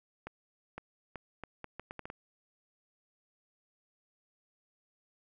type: accelerating click train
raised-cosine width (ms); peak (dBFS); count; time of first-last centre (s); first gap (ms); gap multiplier
0.5; -26; 10; 0.27-2.101; 510; 0.74
effects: none